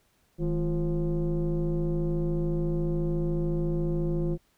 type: tone with frequency modulation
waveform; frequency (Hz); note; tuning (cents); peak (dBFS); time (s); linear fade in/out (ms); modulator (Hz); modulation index
sine; 160; D#3; +49; -23; 0.38-4.38; 50; 187; 1.2
effects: tanh soft clip ceiling -21 dBFS + pink hiss -68 dBFS RMS until 4.57 s